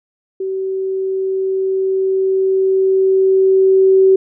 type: tone with level ramp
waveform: sine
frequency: 381.9 Hz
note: G4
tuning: 45 cents flat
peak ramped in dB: -18 to -6 dBFS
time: 0.4-4.16 s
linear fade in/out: 5 ms
effects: none